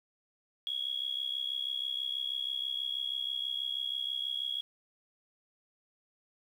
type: tone with amplitude modulation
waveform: sine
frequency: 3322 Hz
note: G#7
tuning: in tune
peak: -28 dBFS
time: 0.67-4.61 s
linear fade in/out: 0 ms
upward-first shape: sine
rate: 66.2 Hz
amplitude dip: 85%
effects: tanh soft clip ceiling -24 dBFS + 10-bit